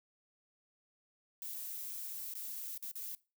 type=noise with dropouts; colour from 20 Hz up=violet; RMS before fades=-43 dBFS; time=1.42-3.15 s; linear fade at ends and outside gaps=1 ms; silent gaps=2.338-2.352 / 2.778-2.825 / 2.914-2.955 s; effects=noise-tail reverb RT60 0.3 s tail -21 dB re dry